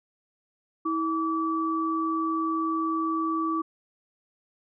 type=tone pair together; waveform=sine; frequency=323.3 / 1152.1 Hz; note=E4 / D6; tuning=-34 / -34 cents; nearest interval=octave + minor seventh; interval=2200 cents; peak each=-27 dBFS; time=0.85-3.62 s; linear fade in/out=10 ms; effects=none